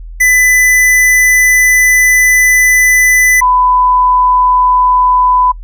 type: tone pair in turn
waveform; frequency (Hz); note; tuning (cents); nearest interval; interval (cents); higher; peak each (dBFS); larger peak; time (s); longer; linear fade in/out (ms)
square / sine; 2000 / 1000; B6 / B5; +21 / +21; octave; 1200; first; -6; neither; 0.2-3.41 / 3.41-5.52; first; 10
effects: noise-tail reverb RT60 0.1 s tail -24 dB re dry + added 41 Hz sine -24 dBFS peak until 5.63 s